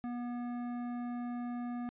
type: tone with hard clipping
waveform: sine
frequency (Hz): 242.2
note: B3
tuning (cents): -34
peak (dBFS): -38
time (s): 0.04-1.89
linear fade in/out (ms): 0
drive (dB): 12
effects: resampled to 8000 Hz